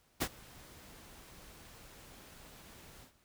pink noise with ADSR envelope, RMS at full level -31 dBFS, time 0.2-3.13 s, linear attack 19 ms, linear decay 62 ms, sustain -24 dB, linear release 110 ms, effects pink hiss -70 dBFS RMS until 3.24 s

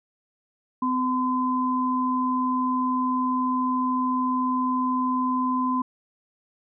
sine tone pair together, 255.1 / 1021 Hz, C4 / C6, -44 / -43 cents, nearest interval 2 octaves, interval 2401 cents, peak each -24 dBFS, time 0.82-5.82 s, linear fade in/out 5 ms, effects none

